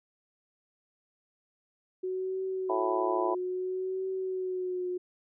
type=tone with vibrato; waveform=sine; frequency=370 Hz; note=F#4; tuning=in tune; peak=-30 dBFS; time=2.03-4.98 s; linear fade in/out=10 ms; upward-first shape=triangle; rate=0.61 Hz; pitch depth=45 cents each way
type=harmonic tone; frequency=110 Hz; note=A2; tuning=in tune; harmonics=3 / 4 / 5 / 6 / 7 / 8 / 9; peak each=-38 / -37 / -37 / -33 / -37 / -38 / -32 dBFS; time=2.69-3.35 s; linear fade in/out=10 ms
effects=none